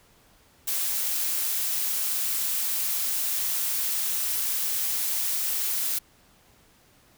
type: noise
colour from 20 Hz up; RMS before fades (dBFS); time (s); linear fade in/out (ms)
blue; -27; 0.67-5.99; 10
effects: pink hiss -59 dBFS RMS until 7.17 s